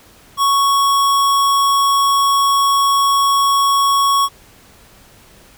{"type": "tone", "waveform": "square", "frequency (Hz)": 1110, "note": "C#6", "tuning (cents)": 2, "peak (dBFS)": -12, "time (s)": [0.37, 4.29], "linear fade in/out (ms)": 50, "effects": ["pink hiss -46 dBFS RMS until 5.57 s"]}